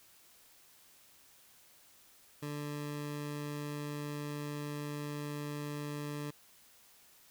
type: tone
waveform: 20% pulse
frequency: 146.83 Hz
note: D3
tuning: in tune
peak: -33 dBFS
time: 2.42-6.31 s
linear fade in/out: 10 ms
effects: white hiss -62 dBFS RMS until 7.3 s